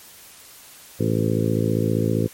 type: harmonic tone with a mistuned harmonic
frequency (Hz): 55.1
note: A1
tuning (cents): +3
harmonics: 2 / 3 / 4 / 5 / 6 / 7 / 8 / 9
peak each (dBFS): -23 / -25 / -26 / -27 / -28 / -28 / -29 / -30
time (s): 0.99-2.28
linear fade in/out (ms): 20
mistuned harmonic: 9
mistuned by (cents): +22
effects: white hiss -45 dBFS RMS until 2.33 s + MP3 64 kbps